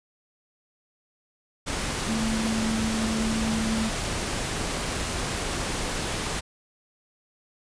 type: tone in noise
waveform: sine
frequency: 221.7 Hz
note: A3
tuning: 13 cents sharp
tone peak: -25 dBFS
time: 2.08-3.9 s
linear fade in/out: 20 ms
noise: pink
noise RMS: -29 dBFS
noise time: 1.66-6.41 s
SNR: +1 dB
effects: resampled to 22050 Hz